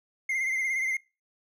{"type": "tone with vibrato", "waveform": "triangle", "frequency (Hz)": 2093, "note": "C7", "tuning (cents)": 0, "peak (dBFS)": -24, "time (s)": [0.29, 0.97], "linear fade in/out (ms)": 5, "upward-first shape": "sine", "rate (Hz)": 17, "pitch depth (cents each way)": 50, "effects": ["noise-tail reverb RT60 0.3 s tail -24 dB re dry"]}